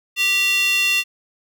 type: tone with high-pass filter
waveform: square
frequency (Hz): 392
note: G4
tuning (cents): 0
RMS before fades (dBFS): -18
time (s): 0.16-1.04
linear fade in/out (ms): 50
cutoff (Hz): 2800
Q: 4.7
effects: none